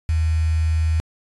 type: tone with quantisation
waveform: sine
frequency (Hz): 80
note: D#2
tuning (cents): +49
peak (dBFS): -16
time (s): 0.09-1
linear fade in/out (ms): 0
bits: 6
effects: resampled to 24000 Hz